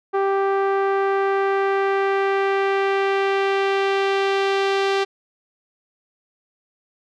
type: tone with low-pass filter sweep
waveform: sawtooth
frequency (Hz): 392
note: G4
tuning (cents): 0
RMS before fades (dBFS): -20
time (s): 0.13-5.05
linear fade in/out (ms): 20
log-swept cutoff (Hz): 1200 to 4000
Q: 1.2
effects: none